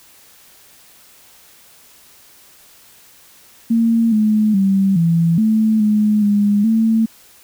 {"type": "tone with pitch steps", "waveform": "sine", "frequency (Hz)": [229, 214.3, 194.3, 167, 218.7, 211.5, 205, 223.6], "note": ["A#3", "A3", "G3", "E3", "A3", "G#3", "G#3", "A3"], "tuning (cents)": [-31, -45, -15, 23, -10, 32, -22, 28], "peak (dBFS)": -11, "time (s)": [3.7, 7.06], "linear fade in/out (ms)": 10, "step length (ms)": 420, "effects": ["white hiss -47 dBFS RMS until 7.43 s"]}